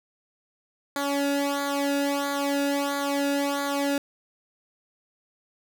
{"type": "tone with flanger", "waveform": "sawtooth", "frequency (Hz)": 282.2, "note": "C#4", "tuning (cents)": 31, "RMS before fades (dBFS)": -26, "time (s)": [0.96, 3.98], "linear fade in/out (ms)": 2, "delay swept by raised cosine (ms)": [0.36, 0.95], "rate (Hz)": 1.5, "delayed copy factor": -0.9, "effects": []}